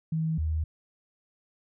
sine tone pair in turn, 160 / 78.72 Hz, D#3 / D#2, +49 / +21 cents, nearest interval octave, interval 1228 cents, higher first, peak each -25 dBFS, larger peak neither, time 0.12-0.38 / 0.38-0.64 s, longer neither, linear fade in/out 5 ms, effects none

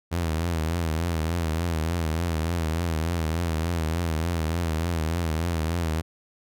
sawtooth tone with vibrato, 82.41 Hz, E2, in tune, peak -20 dBFS, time 0.11-6.02 s, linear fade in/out 20 ms, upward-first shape triangle, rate 3.4 Hz, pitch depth 110 cents each way, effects none

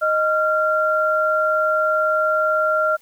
sine tone pair together, 622.3 / 1379 Hz, D#5 / F6, 0 / -22 cents, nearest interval octave + major second, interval 1378 cents, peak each -19 / -18 dBFS, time 0.01-2.97 s, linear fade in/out 20 ms, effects white hiss -55 dBFS RMS until 3.01 s

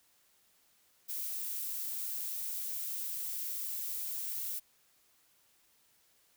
violet noise, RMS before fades -38 dBFS, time 1.08-4.6 s, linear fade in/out 20 ms, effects white hiss -69 dBFS RMS until 6.36 s

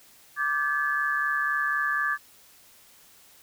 sine tone cluster, 1173 / 1572 / 1716 Hz, D6 / G6 / A6, -2 / +4 / -44 cents, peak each -28 / -31 / -26 dBFS, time 0.36-2.18 s, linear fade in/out 50 ms, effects white hiss -55 dBFS RMS until 3.42 s

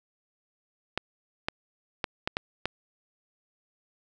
clicks, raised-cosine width 0.3 ms, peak -11 dBFS, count 6, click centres 0.976 / 1.485 / 2.042 / 2.275 / 2.369 / 2.656 s, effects none

